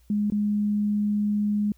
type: tone with dropouts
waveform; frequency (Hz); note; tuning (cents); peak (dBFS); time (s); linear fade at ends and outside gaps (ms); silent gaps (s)
sine; 207.7; G#3; 0; -21; 0.1-1.72; 2; 0.301-0.321
effects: added 60 Hz sine -55 dBFS peak until 1.77 s + white hiss -66 dBFS RMS until 1.77 s